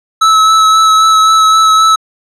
square tone with vibrato, 1301 Hz, E6, 23 cents flat, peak -5 dBFS, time 0.21-1.96 s, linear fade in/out 10 ms, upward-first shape sine, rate 3.8 Hz, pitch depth 14 cents each way, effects low-pass 7000 Hz 12 dB/octave

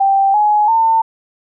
sine tone with pitch steps, 784 / 840.3 / 900.6 Hz, G5 / G#5 / A5, 0 / +20 / +40 cents, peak -9 dBFS, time 0-1.02 s, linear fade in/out 10 ms, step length 340 ms, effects none

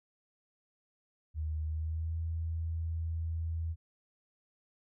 sine tone with pitch glide, 77.78 to 81.88 Hz, D#2 to E2, 0 to -11 cents, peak -32 dBFS, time 1.34-3.76 s, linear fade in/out 50 ms, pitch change +89 cents, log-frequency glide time 1.66-2.17 s, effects none

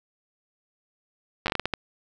slowing click train, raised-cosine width 0.3 ms, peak -9 dBFS, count 9, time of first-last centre 1.46-1.738 s, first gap 9 ms, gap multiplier 1.37, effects none

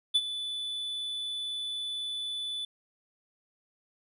triangle tone with ADSR envelope, 3482 Hz, A7, 19 cents flat, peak -18 dBFS, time 0.14-2.65 s, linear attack 17 ms, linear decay 46 ms, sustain -13 dB, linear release 3 ms, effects resampled to 32000 Hz

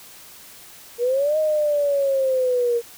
sine linear two-way sweep, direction up then down, 466.2 to 626 to 466.2 Hz, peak -17 dBFS, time 0.98-2.82 s, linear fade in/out 50 ms, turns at 1.38 s, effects white hiss -44 dBFS RMS until 2.97 s

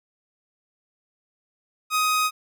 sawtooth tone, 1254 Hz, D#6, 13 cents sharp, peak -16 dBFS, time 1.9-2.31 s, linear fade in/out 50 ms, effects none

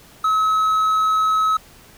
triangle tone, 1285 Hz, E6, 45 cents flat, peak -13 dBFS, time 0.24-1.57 s, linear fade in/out 5 ms, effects pink hiss -47 dBFS RMS until 1.97 s

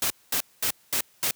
white noise bursts, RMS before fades -25 dBFS, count 5, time 0.02-1.31 s, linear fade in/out 2 ms, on 82 ms, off 220 ms, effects white hiss -60 dBFS RMS until 1.35 s + high-pass 60 Hz 12 dB/octave

